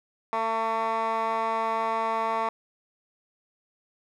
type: tone with band-pass filter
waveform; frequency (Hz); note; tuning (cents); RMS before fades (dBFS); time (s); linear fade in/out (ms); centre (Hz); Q
15% pulse; 224.5; A3; +35; -27; 0.33-2.49; 0; 1100; 2.7
effects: none